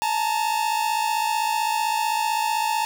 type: tone pair together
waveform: 45% pulse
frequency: 861 / 916.7 Hz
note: A5 / A#5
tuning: -38 / -29 cents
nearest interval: minor second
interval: 109 cents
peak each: -24 dBFS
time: 0.02-2.85 s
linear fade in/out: 0 ms
effects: none